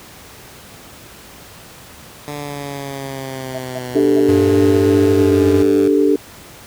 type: linear sweep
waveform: 10% pulse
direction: down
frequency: 146.83 to 98 Hz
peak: -17 dBFS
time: 2.28-5.88 s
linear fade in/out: 0 ms
type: tone bursts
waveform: sine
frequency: 650 Hz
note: E5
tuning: 24 cents flat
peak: -24 dBFS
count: 4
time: 3.54-4.204 s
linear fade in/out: 10 ms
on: 46 ms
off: 160 ms
type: chord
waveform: sine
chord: D suspended fourth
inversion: none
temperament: just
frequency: 293.7 / 391.6 / 440.5 Hz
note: D4 / G4 / A4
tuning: 0 / -2 / +2 cents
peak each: -14 / -15 / -16 dBFS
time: 3.95-6.16 s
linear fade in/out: 5 ms
type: tone with pitch glide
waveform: square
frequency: 96.9 to 92.68 Hz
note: G2 to F#2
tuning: -20 to +3 cents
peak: -19 dBFS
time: 4.28-5.63 s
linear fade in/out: 10 ms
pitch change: -77 cents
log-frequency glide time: 5.12-5.46 s
effects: pink hiss -39 dBFS RMS until 6.66 s + high-pass 60 Hz 12 dB/octave